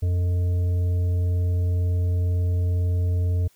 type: harmonic tone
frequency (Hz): 88.9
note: F2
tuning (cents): +31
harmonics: 1 / 3 / 5 / 7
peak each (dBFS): -19 / -41 / -39 / -45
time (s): 0.02-3.48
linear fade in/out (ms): 10
effects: white hiss -60 dBFS RMS until 3.55 s